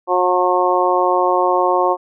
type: harmonic tone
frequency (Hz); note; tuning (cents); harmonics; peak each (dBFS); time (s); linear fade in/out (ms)
180.7; F#3; -41; 2 / 3 / 4 / 5 / 6; -19 / -19 / -19 / -19 / -19; 0.07-1.97; 50
effects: none